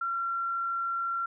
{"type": "tone", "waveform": "sine", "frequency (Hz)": 1367, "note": "F6", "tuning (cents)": -37, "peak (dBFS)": -28, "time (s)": [0.01, 1.26], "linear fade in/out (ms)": 5, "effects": []}